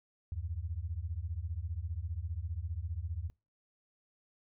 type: beating tone pair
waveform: sine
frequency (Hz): 76.2 / 91.2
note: D#2 / F#2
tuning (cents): -36 / -24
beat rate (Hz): 15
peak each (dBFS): -38 / -38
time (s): 0.32-3.3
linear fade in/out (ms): 0
effects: noise-tail reverb RT60 0.3 s tail -25 dB re dry

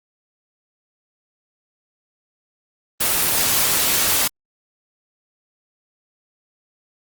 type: noise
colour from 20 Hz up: white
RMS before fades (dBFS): -18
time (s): 3-4.28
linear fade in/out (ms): 10
effects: Opus 24 kbps

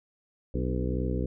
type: harmonic tone with a mistuned harmonic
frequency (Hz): 62.8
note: B1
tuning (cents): +30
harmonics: 1 / 2 / 3 / 4 / 5 / 6 / 7 / 8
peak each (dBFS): -30 / -33 / -35 / -36 / -37 / -38 / -38 / -39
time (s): 0.54-1.26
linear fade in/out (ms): 5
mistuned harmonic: 5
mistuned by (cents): -50
effects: none

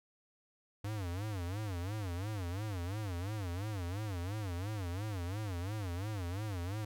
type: tone with vibrato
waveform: square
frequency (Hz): 96.7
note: G2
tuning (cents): -23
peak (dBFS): -37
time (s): 0.84-6.85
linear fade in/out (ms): 5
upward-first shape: sine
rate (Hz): 2.9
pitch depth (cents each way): 210
effects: none

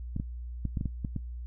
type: clicks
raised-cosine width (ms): 5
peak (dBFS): -19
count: 8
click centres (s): 0.164 / 0.199 / 0.653 / 0.772 / 0.811 / 0.857 / 1.048 / 1.163
effects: noise-tail reverb RT60 0.1 s tail -19 dB re dry + added 60 Hz sine -36 dBFS peak until 1.46 s

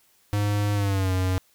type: tone with pitch glide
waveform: square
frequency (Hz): 103 to 92.83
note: G#2 to F#2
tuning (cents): -14 to +6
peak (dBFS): -22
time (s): 0.33-1.38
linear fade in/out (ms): 0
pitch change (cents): -180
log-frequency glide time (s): 0.74-1.12
effects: white hiss -62 dBFS RMS until 1.54 s

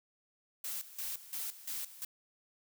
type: noise with tremolo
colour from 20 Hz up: blue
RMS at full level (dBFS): -39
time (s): 0.64-2.05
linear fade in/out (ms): 5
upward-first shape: square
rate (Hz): 2.9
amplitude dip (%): 80
effects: none

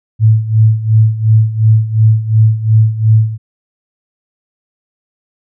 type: tone with tremolo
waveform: sine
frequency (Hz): 110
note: A2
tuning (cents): 0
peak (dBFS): -3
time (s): 0.19-3.38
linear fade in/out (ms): 50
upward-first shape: sine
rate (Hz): 2.8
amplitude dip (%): 80
effects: none

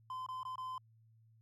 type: tone with dropouts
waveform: triangle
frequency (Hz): 1027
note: C6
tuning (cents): -33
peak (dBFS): -38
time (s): 0.1-0.78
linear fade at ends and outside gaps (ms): 2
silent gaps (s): 0.264-0.287 / 0.432-0.451 / 0.557-0.58
effects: added 112 Hz sine -63 dBFS peak until 1.41 s

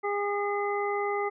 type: harmonic tone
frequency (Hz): 407.6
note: G#4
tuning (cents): -32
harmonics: 1 / 2 / 3 / 5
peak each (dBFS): -29 / -32 / -34 / -36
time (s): 0.03-1.3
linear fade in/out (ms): 20
effects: none

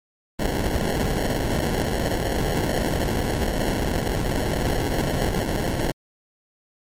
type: noise with sample-and-hold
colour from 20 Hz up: pink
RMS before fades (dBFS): -23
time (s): 0.39-5.92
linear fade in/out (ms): 10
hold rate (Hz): 1225
effects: MP3 64 kbps

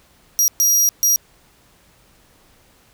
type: tone bursts at uneven times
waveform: sawtooth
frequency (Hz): 5730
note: F8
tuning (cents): +44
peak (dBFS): -10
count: 3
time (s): 0.39-0.48 / 0.6-0.89 / 1.03-1.16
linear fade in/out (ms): 0
effects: pink hiss -54 dBFS RMS until 2.93 s

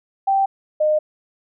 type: tone pair in turn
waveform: sine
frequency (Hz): 781 / 612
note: G5 / D#5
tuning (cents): -7 / -29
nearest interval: major third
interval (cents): 422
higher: first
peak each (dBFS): -14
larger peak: neither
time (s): 0.27-0.46 / 0.8-0.99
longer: neither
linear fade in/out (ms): 10
effects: none

